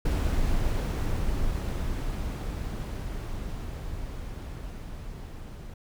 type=noise with level ramp; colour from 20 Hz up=brown; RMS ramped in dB=-25 to -40 dBFS; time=0.05-5.74 s; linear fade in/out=5 ms; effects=none